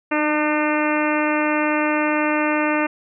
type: harmonic tone with a mistuned harmonic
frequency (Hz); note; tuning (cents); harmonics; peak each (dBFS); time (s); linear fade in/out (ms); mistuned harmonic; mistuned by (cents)
301.5; D4; +46; 1 / 2 / 3 / 4 / 5 / 6 / 7 / 8 / 9; -21 / -24 / -26 / -27 / -28 / -29 / -29 / -30 / -31; 0.11-2.87; 10; 1; +16
effects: none